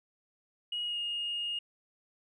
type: tone with pitch glide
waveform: sine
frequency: 2894 to 2851 Hz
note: F#7 to F7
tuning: -39 to +35 cents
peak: -31 dBFS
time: 0.72-1.59 s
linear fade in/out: 5 ms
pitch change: -26 cents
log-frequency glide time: 0.85-0.98 s
effects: tanh soft clip ceiling -27 dBFS